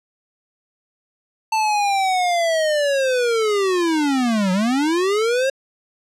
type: linear two-way sweep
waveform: square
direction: down then up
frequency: 889 to 180 to 546 Hz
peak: -17 dBFS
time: 1.52-5.5 s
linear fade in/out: 5 ms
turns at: 4.52 s
effects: low-pass 8000 Hz 12 dB/octave